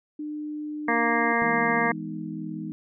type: tone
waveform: sine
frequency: 300.6 Hz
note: D4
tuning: 40 cents sharp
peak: -30 dBFS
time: 0.19-1.33 s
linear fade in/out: 5 ms
type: harmonic tone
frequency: 233.1 Hz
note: A#3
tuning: in tune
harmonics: 1 / 2 / 3 / 4 / 5 / 7 / 8 / 9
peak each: -29 / -29 / -29 / -29 / -29 / -29 / -29 / -29 dBFS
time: 0.88-1.92 s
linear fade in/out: 5 ms
type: chord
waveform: sine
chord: E major seventh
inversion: none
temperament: equal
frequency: 164.81 / 207.7 / 246.9 / 311.1 Hz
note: E3 / G#3 / B3 / D#4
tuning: 0 / 0 / 0 / 0 cents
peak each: -36 / -36 / -39 / -35 dBFS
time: 1.42-2.72 s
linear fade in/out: 0 ms
effects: none